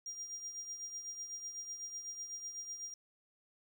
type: tone with tremolo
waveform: triangle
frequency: 5700 Hz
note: F8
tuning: 34 cents sharp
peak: -38 dBFS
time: 0.06-2.94 s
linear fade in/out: 2 ms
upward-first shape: triangle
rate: 8 Hz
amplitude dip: 65%
effects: 11-bit